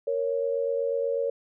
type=tone pair together; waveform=sine; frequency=466.2 / 554.4 Hz; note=A#4 / C#5; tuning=0 / 0 cents; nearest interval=minor third; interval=300 cents; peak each=-27 dBFS; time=0.07-1.3 s; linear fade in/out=5 ms; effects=none